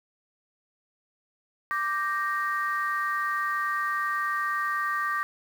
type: chord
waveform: sine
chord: G minor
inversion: second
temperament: equal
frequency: 1174.7 / 1568 / 1864.7 Hz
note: D6 / G6 / Bb6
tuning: 0 / 0 / 0 cents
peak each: -27 / -32 / -30 dBFS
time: 1.71-5.23 s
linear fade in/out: 0 ms
effects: tanh soft clip ceiling -17 dBFS + 8-bit

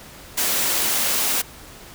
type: high-pass noise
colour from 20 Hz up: white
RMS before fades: -21 dBFS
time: 0.37-1.42 s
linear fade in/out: 10 ms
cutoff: 180 Hz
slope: 96 dB/octave
effects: pink hiss -42 dBFS RMS until 1.94 s

